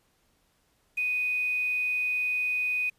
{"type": "tone with quantisation", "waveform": "sine", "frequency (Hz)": 2489, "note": "D#7", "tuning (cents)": 0, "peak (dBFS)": -25, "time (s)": [0.97, 2.9], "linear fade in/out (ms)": 10, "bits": 8, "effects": ["pink hiss -69 dBFS RMS until 2.98 s", "resampled to 32000 Hz"]}